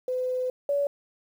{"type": "tone pair in turn", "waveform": "sine", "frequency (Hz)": [507, 568.5], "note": ["B4", "C#5"], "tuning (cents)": [45, 44], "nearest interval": "major second", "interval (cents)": 199, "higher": "second", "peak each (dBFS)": [-25, -22], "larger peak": "second", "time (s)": [[0.08, 0.5], [0.69, 0.87]], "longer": "first", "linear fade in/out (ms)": 2, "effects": ["9-bit"]}